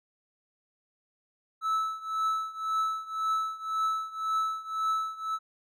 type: tone with tremolo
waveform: triangle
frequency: 1307 Hz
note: E6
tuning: 15 cents flat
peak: -22 dBFS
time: 1.61-5.39 s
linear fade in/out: 50 ms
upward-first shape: triangle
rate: 1.9 Hz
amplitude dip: 90%
effects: none